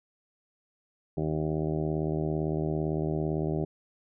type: harmonic tone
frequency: 77.78 Hz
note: D#2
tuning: in tune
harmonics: 1 / 2 / 3 / 4 / 5 / 6 / 7 / 8 / 9 / 10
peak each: -38 / -30 / -40 / -34 / -33 / -45 / -42 / -40 / -43 / -48 dBFS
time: 1.17-3.65 s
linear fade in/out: 5 ms
effects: none